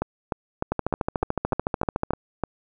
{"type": "two click trains", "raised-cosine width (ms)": 1, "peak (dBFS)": [-10, -9], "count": [9, 20], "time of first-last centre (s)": [[0.02, 2.437], [0.72, 2.107]], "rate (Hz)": [3.31, 13.7], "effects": []}